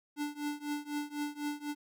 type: tone with tremolo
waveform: square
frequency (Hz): 293.7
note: D4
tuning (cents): 0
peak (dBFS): -32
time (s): 0.16-1.75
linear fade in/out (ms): 50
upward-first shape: triangle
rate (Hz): 4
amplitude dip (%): 95
effects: none